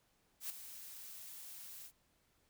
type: noise with ADSR envelope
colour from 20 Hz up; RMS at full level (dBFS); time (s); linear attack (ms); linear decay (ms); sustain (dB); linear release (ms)
blue; -40; 0.4-1.92; 98; 7; -11; 72
effects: pink hiss -75 dBFS RMS until 2.49 s